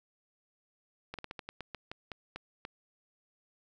slowing click train, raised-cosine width 0.3 ms, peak -24 dBFS, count 12, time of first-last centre 1.14-2.651 s, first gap 47 ms, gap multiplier 1.2, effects none

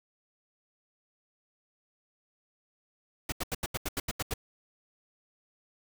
pink noise bursts, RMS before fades -32 dBFS, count 10, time 3.29-4.339 s, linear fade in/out 5 ms, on 32 ms, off 81 ms, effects none

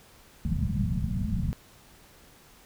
white low-pass noise, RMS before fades -28 dBFS, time 0.45-1.53 s, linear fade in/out 0 ms, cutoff 220 Hz, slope 96 dB/octave, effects pink hiss -55 dBFS RMS until 2.65 s

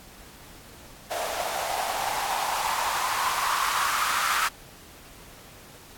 blue noise with band-pass filter sweep, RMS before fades -27 dBFS, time 1.1-4.49 s, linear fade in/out 20 ms, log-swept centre 660 to 1300 Hz, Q 5.3, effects pink hiss -48 dBFS RMS until 5.97 s + AAC 64 kbps

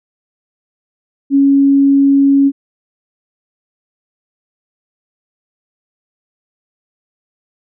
sine tone, 277.2 Hz, C#4, in tune, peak -6 dBFS, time 1.3-2.52 s, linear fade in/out 50 ms, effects none

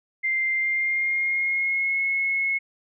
sine tone with pitch glide, 2093 to 2179 Hz, C7 to C#7, 0 to -30 cents, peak -21 dBFS, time 0.23-2.59 s, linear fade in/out 20 ms, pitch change +70 cents, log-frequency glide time 0.55-2.01 s, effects none

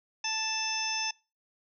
harmonic tone, 880 Hz, A5, in tune, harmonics 1 / 2 / 3 / 4 / 6 / 7, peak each -37 / -42 / -35 / -40 / -34 / -36 dBFS, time 0.24-1.11 s, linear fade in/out 5 ms, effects noise-tail reverb RT60 0.3 s tail -24 dB re dry

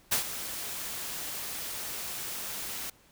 white noise with ADSR envelope, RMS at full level -25 dBFS, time 0.11-2.9 s, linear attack 14 ms, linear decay 110 ms, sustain -12 dB, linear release 4 ms, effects pink hiss -61 dBFS RMS until 3.11 s

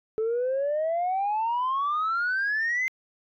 sine exponential sweep, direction up, 431.9 to 2090 Hz, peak -22 dBFS, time 0.18-2.88 s, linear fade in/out 0 ms, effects tanh soft clip ceiling -21 dBFS

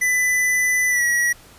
square tone with pitch glide, 1997 to 1921.2 Hz, B6 to B6, +19 to -48 cents, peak -17 dBFS, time 0.01-1.33 s, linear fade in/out 10 ms, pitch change -67 cents, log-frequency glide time 0.89-1.04 s, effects pink hiss -47 dBFS RMS until 1.58 s + resampled to 32000 Hz

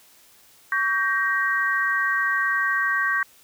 sine chord, G diminished, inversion second, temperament just, 1128.9 / 1568 / 1881.6 Hz, Db6 / G6 / Bb6, +31 / 0 / +16 cents, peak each -26 / -23 / -24 dBFS, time 0.72-3.23 s, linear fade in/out 2 ms, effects white hiss -54 dBFS RMS until 3.43 s

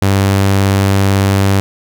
sawtooth tone, 98 Hz, G2, in tune, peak -5 dBFS, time 0.02-1.6 s, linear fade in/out 0 ms, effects none

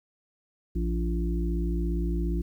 harmonic tone, 57.3 Hz, A#1, 29 cents flat, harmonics 1 / 3 / 5 / 6, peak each -26 / -32 / -37 / -35 dBFS, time 0.75-2.42 s, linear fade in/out 10 ms, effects 10-bit

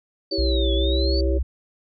sine chord, C# diminished, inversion first, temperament equal, 329.6 / 392 / 554.4 Hz, E4 / G4 / C#5, 0 / 0 / 0 cents, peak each -27 / -27 / -28 dBFS, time 0.31-1.39 s, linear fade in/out 20 ms
sine exponential two-way sweep, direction down then up, 4611 to 3346 to 4611 Hz, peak -27 dBFS, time 0.31-1.21 s, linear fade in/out 5 ms, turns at 0.73 s
sine tone with pitch glide, 60.9 to 64.52 Hz, B1 to C2, -24 to -24 cents, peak -19 dBFS, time 0.38-1.43 s, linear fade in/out 10 ms, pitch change +100 cents, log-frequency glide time 0.75-0.88 s
effects none

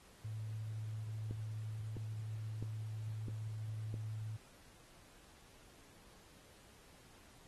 sine tone, 108.7 Hz, A2, 21 cents flat, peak -40 dBFS, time 0.24-4.37 s, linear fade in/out 10 ms
click train, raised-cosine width 3 ms, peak -32 dBFS, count 5, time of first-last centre 1.31-3.942 s, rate 1.52 Hz
effects pink hiss -63 dBFS RMS until 7.47 s + AAC 32 kbps

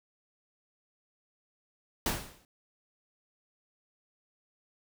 pink noise with exponential decay, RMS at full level -27 dBFS, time 2.06-2.45 s, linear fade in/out 1 ms, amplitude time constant 83 ms, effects none

